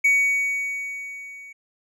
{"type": "tone with level ramp", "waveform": "triangle", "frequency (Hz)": 2250, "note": "C#7", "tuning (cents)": 25, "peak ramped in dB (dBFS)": [-12, -38], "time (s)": [0.04, 1.53], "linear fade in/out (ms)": 10, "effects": []}